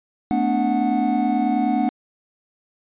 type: tone cluster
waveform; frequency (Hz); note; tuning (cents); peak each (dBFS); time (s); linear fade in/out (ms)
triangle; 222.1 / 251.5 / 292.8 / 736; A3 / B3 / D4 / F#5; +16 / +32 / -5 / -9; -21; 0.31-1.89; 0
effects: resampled to 8000 Hz